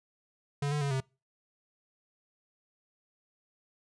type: tone with pitch steps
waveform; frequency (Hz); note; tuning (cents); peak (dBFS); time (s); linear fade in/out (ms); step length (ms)
square; 142.8 / 148 / 140.9 / 132.8; D3 / D3 / C#3 / C3; -48 / +14 / +29 / +26; -29; 0.62-1.004; 5; 96
effects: noise-tail reverb RT60 0.3 s tail -25 dB re dry + resampled to 22050 Hz